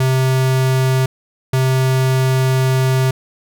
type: tone pair in turn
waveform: square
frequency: 130.81 / 130.81 Hz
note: C3 / C3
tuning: 0 / 0 cents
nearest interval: unison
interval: 0 cents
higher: neither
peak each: -13 dBFS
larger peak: neither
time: 0-1.06 / 1.53-3.11 s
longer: second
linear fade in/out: 5 ms
effects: none